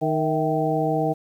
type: harmonic tone with a mistuned harmonic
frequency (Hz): 155.56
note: D#3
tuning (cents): 0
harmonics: 1 / 2 / 3 / 4 / 5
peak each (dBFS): -26 / -26 / -26 / -26 / -26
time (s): 0.01-1.14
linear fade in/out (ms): 20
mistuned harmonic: 4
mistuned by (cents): +76
effects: 9-bit